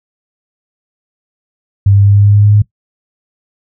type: tone with pitch steps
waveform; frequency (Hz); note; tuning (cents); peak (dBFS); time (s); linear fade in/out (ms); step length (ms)
sine; 99.5 / 100.19 / 100.89 / 101.59 / 102.3 / 103.01 / 103.73 / 104.45; G2 / G2 / G#2 / G#2 / G#2 / G#2 / G#2 / G#2; +26 / +38 / -50 / -38 / -26 / -14 / -2 / +10; -4; 1.86-2.62; 5; 95
effects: noise-tail reverb RT60 0.1 s tail -19 dB re dry